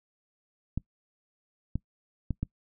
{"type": "clicks", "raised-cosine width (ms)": 5, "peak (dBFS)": -17, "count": 4, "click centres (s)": [0.776, 1.756, 2.307, 2.43], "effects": ["noise-tail reverb RT60 0.1 s tail -23 dB re dry"]}